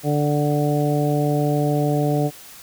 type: harmonic tone with a mistuned harmonic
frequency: 146.83 Hz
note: D3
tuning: in tune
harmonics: 1 / 2 / 3 / 4 / 5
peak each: -20 / -23 / -25 / -26 / -27 dBFS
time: 0.03-2.31 s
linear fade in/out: 50 ms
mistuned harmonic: 5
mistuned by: +15 cents
effects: white hiss -42 dBFS RMS until 2.62 s